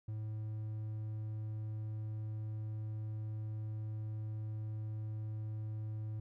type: tone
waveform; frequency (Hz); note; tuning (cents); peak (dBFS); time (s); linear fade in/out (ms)
triangle; 108.2; A2; -29; -36; 0.08-6.2; 5
effects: none